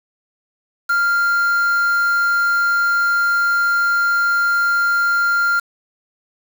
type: tone with quantisation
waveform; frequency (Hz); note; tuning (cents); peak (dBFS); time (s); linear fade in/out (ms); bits
triangle; 1396.9; F6; 0; -12; 0.89-5.6; 10; 5
effects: none